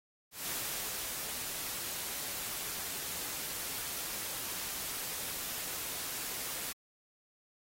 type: noise with ADSR envelope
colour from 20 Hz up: white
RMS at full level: -37 dBFS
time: 0.31-6.73 s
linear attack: 170 ms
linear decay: 630 ms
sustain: -2 dB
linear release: 12 ms
effects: AAC 48 kbps